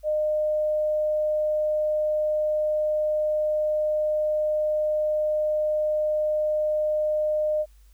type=tone; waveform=sine; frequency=610 Hz; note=D#5; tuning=34 cents flat; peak=-21 dBFS; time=0.03-7.66 s; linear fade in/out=50 ms; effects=added 50 Hz sine -50 dBFS peak until 7.93 s + white hiss -65 dBFS RMS until 7.93 s